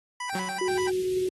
25% pulse tone with vibrato, 880 Hz, A5, in tune, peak -27 dBFS, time 0.2-0.9 s, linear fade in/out 5 ms, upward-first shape square, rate 5.2 Hz, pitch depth 200 cents each way
sawtooth tone with exponential decay, 186.2 Hz, F#3, 11 cents sharp, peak -23 dBFS, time 0.35-0.86 s, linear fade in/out 2 ms, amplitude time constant 110 ms
sine tone, 370 Hz, F#4, in tune, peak -24 dBFS, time 0.61-1.29 s, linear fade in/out 5 ms
pink band-stop noise, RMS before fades -42 dBFS, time 0.68-1.29 s, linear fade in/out 2 ms, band 240 to 2400 Hz, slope 24 dB/octave
effects high-pass 100 Hz 12 dB/octave + AAC 32 kbps

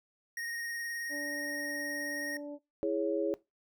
square tone with vibrato, 1864.7 Hz, A#6, in tune, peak -37 dBFS, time 0.37-2.37 s, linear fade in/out 2 ms, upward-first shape triangle, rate 19 Hz, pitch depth 21 cents each way
harmonic tone, 290.7 Hz, D4, 18 cents flat, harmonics 1 / 2 / 3, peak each -40 / -42 / -57 dBFS, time 1.09-2.59 s, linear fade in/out 50 ms
sine chord, C# minor, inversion first, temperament equal, 329.6 / 415.3 / 554.4 Hz, E4 / G#4 / C#5, 0 / 0 / 0 cents, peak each -33 dBFS, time 2.83-3.34 s, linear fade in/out 0 ms
effects noise-tail reverb RT60 0.2 s tail -19 dB re dry

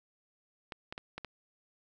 clicks, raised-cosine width 0.3 ms, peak -24 dBFS, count 5, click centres 0.722 / 0.925 / 0.979 / 1.18 / 1.247 s, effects none

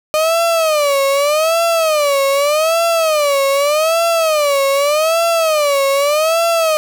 35% pulse tone with vibrato, 608 Hz, D#5, 40 cents flat, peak -10 dBFS, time 0.14-6.77 s, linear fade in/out 0 ms, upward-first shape sine, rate 0.83 Hz, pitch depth 180 cents each way, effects none

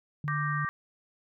sine tone, 147.7 Hz, D3, 10 cents sharp, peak -30 dBFS, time 0.24-0.65 s, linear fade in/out 2 ms
sine chord, G minor, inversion second, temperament equal, 1174.7 / 1568 / 1864.7 Hz, D6 / G6 / Bb6, 0 / 0 / 0 cents, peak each -32 / -36 / -35 dBFS, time 0.28-0.69 s, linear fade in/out 0 ms
effects none

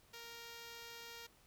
5% pulse tone, 466.2 Hz, A#4, in tune, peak -38 dBFS, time 0.13-1.27 s, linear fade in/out 10 ms, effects pink hiss -68 dBFS RMS until 1.46 s

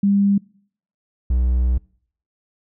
sine / triangle tone pair in turn, 200 / 61.99 Hz, G3 / B1, +35 / +7 cents, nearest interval octave + minor sixth, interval 2028 cents, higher first, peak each -13 dBFS, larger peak neither, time 0.03-0.38 / 1.3-1.78 s, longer second, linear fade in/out 5 ms, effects noise-tail reverb RT60 0.6 s tail -25 dB re dry

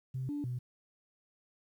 sine tone with pitch steps, 130.1 / 290.8 / 124 Hz, C3 / D4 / B2, -9 / -17 / +7 cents, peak -33 dBFS, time 0.14-0.59 s, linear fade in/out 10 ms, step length 150 ms, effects tanh soft clip ceiling -29 dBFS + 11-bit

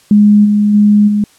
sine tone with level steps, 207.7 Hz, G#3, in tune, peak -3 / -7 / -4 / -9 dBFS, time 0.11-1.24 s, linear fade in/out 2 ms, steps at 0.44 / 0.73 / 1.07 s, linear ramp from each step 20 ms, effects white hiss -47 dBFS RMS until 1.38 s + low-pass 10000 Hz 12 dB/octave

